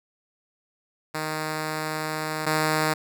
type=tone pair in turn; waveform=5% pulse; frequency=155.56 / 155.56 Hz; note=D#3 / D#3; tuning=0 / 0 cents; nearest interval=unison; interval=0 cents; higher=neither; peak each=-16 / -10 dBFS; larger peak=second; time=1.14-2.46 / 2.46-2.94 s; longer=first; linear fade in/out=10 ms; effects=none